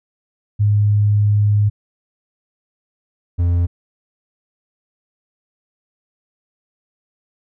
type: tone pair in turn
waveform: sine / triangle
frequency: 103.83 / 86.89 Hz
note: G#2 / F2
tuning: 0 / -8 cents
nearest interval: minor third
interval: 308 cents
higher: first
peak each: -11 dBFS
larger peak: neither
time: 0.59-1.7 / 3.38-3.67 s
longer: first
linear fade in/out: 20 ms
effects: none